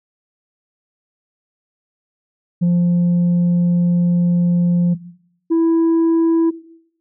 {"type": "tone pair in turn", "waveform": "sine", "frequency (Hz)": [174.7, 329.8], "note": ["F3", "E4"], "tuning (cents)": [1, 1], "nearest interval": "major seventh", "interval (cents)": 1100, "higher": "second", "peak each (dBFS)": -9, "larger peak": "neither", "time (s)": [[2.61, 4.95], [5.5, 6.51]], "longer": "first", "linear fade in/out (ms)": 20, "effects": ["noise-tail reverb RT60 0.7 s tail -18 dB re dry", "tanh soft clip ceiling -11 dBFS"]}